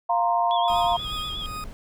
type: chord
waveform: sine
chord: F suspended fourth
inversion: none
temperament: equal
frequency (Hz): 698.5 / 932.3 / 1046.5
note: F5 / Bb5 / C6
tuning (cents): 0 / 0 / 0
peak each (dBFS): -22 / -23 / -27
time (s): 0.09-0.97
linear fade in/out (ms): 10
type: tone with vibrato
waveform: sine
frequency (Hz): 3322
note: G#7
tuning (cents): 0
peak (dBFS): -30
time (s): 0.51-1.46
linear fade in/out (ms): 0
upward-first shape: sine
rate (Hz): 8.3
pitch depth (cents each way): 62
type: tone with tremolo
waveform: 40% pulse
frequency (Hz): 1244.5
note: D#6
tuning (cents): 0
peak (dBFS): -30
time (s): 0.68-1.64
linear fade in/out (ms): 0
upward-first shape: triangle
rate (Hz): 2.5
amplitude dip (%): 80
type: noise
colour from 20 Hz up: brown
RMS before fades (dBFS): -37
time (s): 0.7-1.73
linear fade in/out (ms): 0
effects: none